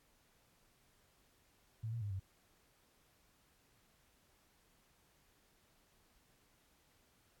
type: tone with pitch steps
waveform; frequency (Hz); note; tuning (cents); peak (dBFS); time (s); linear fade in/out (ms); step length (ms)
sine; 111.4 / 116.6 / 102.5 / 95.4; A2 / A#2 / G#2 / G2; +22 / +1 / -22 / -47; -38; 1.83-2.198; 10; 92
effects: pink hiss -72 dBFS RMS until 7.4 s + AAC 64 kbps